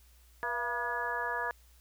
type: harmonic tone with a mistuned harmonic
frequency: 241.3 Hz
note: B3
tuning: 40 cents flat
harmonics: 2 / 3 / 4 / 5 / 6 / 7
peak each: -41 / -41 / -36 / -41 / -43 / -35 dBFS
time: 0.43-1.51 s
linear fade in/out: 0 ms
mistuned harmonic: 3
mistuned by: -96 cents
effects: added 60 Hz sine -58 dBFS peak until 1.8 s + white hiss -65 dBFS RMS until 1.8 s